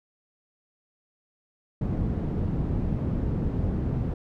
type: low-pass noise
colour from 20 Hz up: white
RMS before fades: -27 dBFS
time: 1.81-4.14 s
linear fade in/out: 5 ms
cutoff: 180 Hz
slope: 12 dB/octave
effects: none